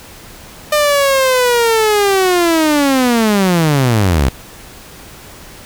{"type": "linear sweep", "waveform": "sawtooth", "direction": "down", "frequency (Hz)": [605, 60.5], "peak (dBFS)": -6, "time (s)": [0.72, 4.29], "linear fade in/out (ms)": 5, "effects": ["pink hiss -36 dBFS RMS until 5.65 s"]}